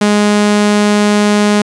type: tone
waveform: sawtooth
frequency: 207.7 Hz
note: G#3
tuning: in tune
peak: -4 dBFS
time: 0.01-1.62 s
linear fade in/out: 5 ms
effects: resampled to 22050 Hz